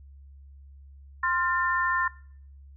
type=chord; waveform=sine; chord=F major; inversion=second; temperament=equal with one note detuned; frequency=1046.5 / 1396.9 / 1792.8 Hz; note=C6 / F6 / A6; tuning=0 / 0 / +32 cents; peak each=-26 / -31 / -26 dBFS; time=1.23-2.08 s; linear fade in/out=5 ms; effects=noise-tail reverb RT60 0.6 s tail -23 dB re dry + added 69 Hz sine -46 dBFS peak until 2.76 s